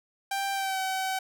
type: tone with pitch glide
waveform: sawtooth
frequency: 787 to 760.6 Hz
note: G5 to F#5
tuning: +7 to +48 cents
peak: -24 dBFS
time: 0.31-1.19 s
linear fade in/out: 5 ms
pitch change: -59 cents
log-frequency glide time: 0.53-0.79 s
effects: none